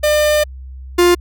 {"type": "tone pair in turn", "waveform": "45% pulse", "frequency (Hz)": [601, 351.9], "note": ["D5", "F4"], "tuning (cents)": [40, 13], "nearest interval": "major sixth", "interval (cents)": 927, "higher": "first", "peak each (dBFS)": [-11, -8], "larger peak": "second", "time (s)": [[0.03, 0.44], [0.98, 1.15]], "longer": "first", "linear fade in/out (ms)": 10, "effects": ["added 65 Hz sine -29 dBFS peak until 1.2 s"]}